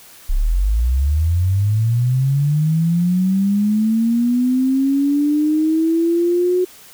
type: linear sweep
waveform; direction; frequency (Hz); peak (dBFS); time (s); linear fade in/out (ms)
sine; up; 30.33 to 366.6; -13; 0.29-6.65; 10
effects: white hiss -43 dBFS RMS until 6.93 s